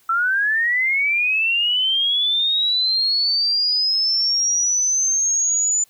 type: linear sweep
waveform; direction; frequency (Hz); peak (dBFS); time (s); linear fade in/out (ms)
sine; up; 1319 to 7040; -16; 0.09-5.84; 5
effects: white hiss -57 dBFS RMS until 5.89 s